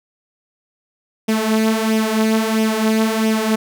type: tone with flanger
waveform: sawtooth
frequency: 220 Hz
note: A3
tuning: in tune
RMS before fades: -17 dBFS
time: 1.28-3.56 s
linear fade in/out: 10 ms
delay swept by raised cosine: 0.34 to 5.04 ms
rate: 1.5 Hz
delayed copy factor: +0.6
effects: none